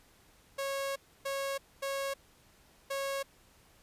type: tone bursts at uneven times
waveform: sawtooth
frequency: 549 Hz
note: C#5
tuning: 17 cents flat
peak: -29 dBFS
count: 4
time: 0.58-0.96 / 1.25-1.58 / 1.82-2.14 / 2.9-3.23 s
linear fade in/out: 10 ms
effects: pink hiss -63 dBFS RMS until 3.82 s + resampled to 32000 Hz